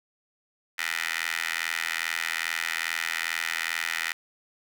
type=tone with high-pass filter; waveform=15% pulse; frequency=82.41 Hz; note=E2; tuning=in tune; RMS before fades=-30 dBFS; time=0.78-4.13 s; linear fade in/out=10 ms; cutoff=1900 Hz; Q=2.9; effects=none